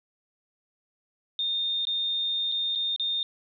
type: tone with dropouts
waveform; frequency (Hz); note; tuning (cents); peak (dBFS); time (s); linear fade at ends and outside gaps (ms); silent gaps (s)
sine; 3647; A#7; -39; -25; 1.39-3.23; 1; 1.852-1.87 / 2.517-2.521 / 2.752-2.757 / 2.962-2.997
effects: none